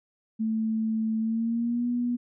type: tone with pitch glide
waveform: sine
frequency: 221 to 242.4 Hz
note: A3 to B3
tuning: +8 to -32 cents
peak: -24 dBFS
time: 0.39-2.17 s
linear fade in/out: 20 ms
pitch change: +160 cents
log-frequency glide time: 1.19-1.87 s
effects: none